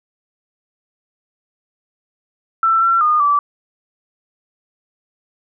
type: tone with pitch steps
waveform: sine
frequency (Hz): 1335 / 1355 / 1222 / 1158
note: E6 / E6 / D#6 / D6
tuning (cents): +22 / +47 / -32 / -25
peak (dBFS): -11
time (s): 2.63-3.39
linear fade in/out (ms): 2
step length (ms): 190
effects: none